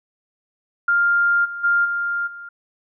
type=tone with level steps; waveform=sine; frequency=1400 Hz; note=F6; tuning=4 cents sharp; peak=-14 / -27 / -14 / -20 / -33 dBFS; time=0.88-2.49 s; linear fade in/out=5 ms; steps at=1.44 / 1.63 / 1.84 / 2.26 s; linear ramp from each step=20 ms; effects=none